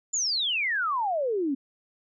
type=exponential sweep; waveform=sine; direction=down; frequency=7300 to 260 Hz; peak=-24 dBFS; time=0.13-1.55 s; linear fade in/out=10 ms; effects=none